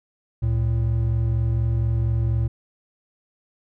triangle tone pair together, 68.4 / 112.63 Hz, C#2 / A2, -23 / +41 cents, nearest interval major sixth, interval 864 cents, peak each -22 / -18 dBFS, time 0.42-2.48 s, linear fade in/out 10 ms, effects none

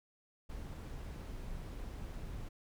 brown noise, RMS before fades -44 dBFS, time 0.49-2.49 s, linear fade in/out 10 ms, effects none

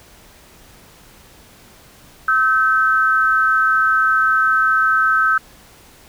sine tone pair together, 1295.8 / 1541 Hz, E6 / G6, -30 / -30 cents, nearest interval minor third, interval 300 cents, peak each -15 dBFS, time 2.28-5.38 s, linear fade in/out 5 ms, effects pink hiss -46 dBFS RMS until 6.08 s

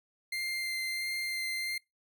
30% pulse tone with vibrato, 2093 Hz, C7, in tune, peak -30 dBFS, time 0.32-1.78 s, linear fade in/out 5 ms, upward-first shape sine, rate 1.5 Hz, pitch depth 10 cents each way, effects noise-tail reverb RT60 0.2 s tail -25 dB re dry

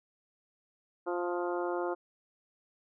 harmonic tone with a mistuned harmonic, 175.6 Hz, F3, 10 cents sharp, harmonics 2 / 3 / 4 / 5 / 6 / 7 / 8, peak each -33 / -37 / -39 / -41 / -43 / -44 / -45 dBFS, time 1.06-1.95 s, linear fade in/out 20 ms, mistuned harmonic 7, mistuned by +24 cents, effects none

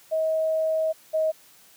sine tone pair in turn, 636 / 631.6 Hz, D#5 / D#5, +38 / +26 cents, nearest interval unison, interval 12 cents, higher first, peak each -21 / -20 dBFS, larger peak second, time 0.11-0.93 / 1.13-1.32 s, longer first, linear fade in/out 20 ms, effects white hiss -54 dBFS RMS until 1.76 s + high-pass 100 Hz 12 dB/octave

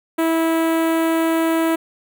sawtooth tone with notch filter, 326.7 Hz, E4, 15 cents flat, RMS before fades -18 dBFS, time 0.18-1.76 s, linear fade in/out 10 ms, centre 5200 Hz, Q 0.55, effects none

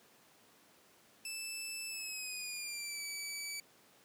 15% pulse tone with pitch glide, 2637 to 2296 Hz, E7 to D7, 0 to -40 cents, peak -33 dBFS, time 1.25-3.6 s, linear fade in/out 2 ms, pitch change -240 cents, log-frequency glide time 1.88-3.03 s, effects pink hiss -64 dBFS RMS until 4.04 s + high-pass 200 Hz 12 dB/octave

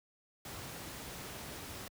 pink noise, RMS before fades -45 dBFS, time 0.45-1.88 s, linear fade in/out 2 ms, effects high-pass 60 Hz 12 dB/octave

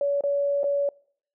sine tone with dropouts, 567 Hz, C#5, 39 cents sharp, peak -21 dBFS, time 0.01-0.89 s, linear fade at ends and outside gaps 2 ms, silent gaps 0.209-0.237 / 0.633-0.641 s, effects noise-tail reverb RT60 0.6 s tail -25 dB re dry

